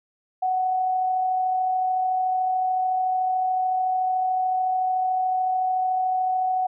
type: tone with amplitude modulation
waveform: sine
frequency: 744 Hz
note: F#5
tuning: 9 cents sharp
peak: -19 dBFS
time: 0.42-6.67 s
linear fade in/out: 10 ms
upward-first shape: sine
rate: 33.7 Hz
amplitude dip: 25%
effects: none